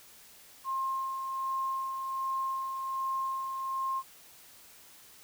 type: tone with tremolo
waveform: sine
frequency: 1064 Hz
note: C6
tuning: 29 cents sharp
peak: -29 dBFS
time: 0.64-4.03 s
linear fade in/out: 50 ms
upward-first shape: sine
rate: 1.3 Hz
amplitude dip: 40%
effects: white hiss -55 dBFS RMS until 5.23 s